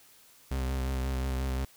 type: tone with vibrato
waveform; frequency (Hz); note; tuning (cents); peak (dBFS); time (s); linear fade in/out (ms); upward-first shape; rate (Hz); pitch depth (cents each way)
40% pulse; 65.41; C2; 0; -28; 0.51-1.65; 5; sine; 5.6; 34
effects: white hiss -58 dBFS RMS until 1.76 s